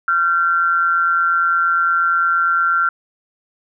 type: tone pair together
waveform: sine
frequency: 1376.4 / 1545 Hz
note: F6 / G6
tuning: -26 / -26 cents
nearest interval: major second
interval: 200 cents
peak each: -14 / -20 dBFS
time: 0.08-2.89 s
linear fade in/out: 2 ms
effects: none